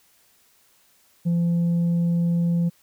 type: tone with tanh clipping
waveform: sine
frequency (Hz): 170.9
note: F3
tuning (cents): -37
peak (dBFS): -19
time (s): 1.25-2.7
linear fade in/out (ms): 20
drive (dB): 2
effects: white hiss -60 dBFS RMS until 2.82 s